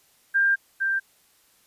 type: tone pair in turn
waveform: sine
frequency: 1595 / 1578.5 Hz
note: G6 / G6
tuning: +30 / +12 cents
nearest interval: unison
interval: 18 cents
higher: first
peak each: -17 / -21 dBFS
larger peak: first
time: 0.34-0.56 / 0.8-1 s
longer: first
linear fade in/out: 20 ms
effects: white hiss -61 dBFS RMS until 1.66 s + resampled to 32000 Hz